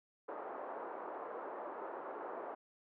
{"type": "band-pass noise", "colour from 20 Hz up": "pink", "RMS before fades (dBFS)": -45, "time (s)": [0.28, 2.55], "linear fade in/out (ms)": 10, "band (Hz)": [390, 1200], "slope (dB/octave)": 24, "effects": []}